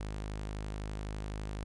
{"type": "tone", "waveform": "sawtooth", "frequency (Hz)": 51.91, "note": "G#1", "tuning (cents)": 0, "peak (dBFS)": -33, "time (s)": [0, 1.64], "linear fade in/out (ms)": 5, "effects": ["resampled to 22050 Hz"]}